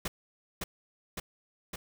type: noise with echo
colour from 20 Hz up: pink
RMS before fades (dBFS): -33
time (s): 0.05-0.08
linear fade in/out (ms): 5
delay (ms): 560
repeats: 3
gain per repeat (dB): -2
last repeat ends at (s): 1.76
effects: none